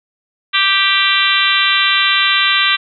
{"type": "harmonic tone", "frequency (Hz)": 392, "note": "G4", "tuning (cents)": 0, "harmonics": [3, 4, 5, 6, 7, 8, 9, 10], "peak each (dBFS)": [-19, -19, -19, -19, -19, -19, -19, -19], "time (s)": [0.53, 2.77], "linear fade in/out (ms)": 20, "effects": []}